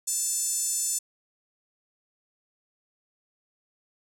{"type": "tone with high-pass filter", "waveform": "5% pulse", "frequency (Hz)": 885, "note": "A5", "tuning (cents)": 10, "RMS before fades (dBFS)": -28, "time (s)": [0.07, 0.99], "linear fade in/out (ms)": 10, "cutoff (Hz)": 7400, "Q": 3.3, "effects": []}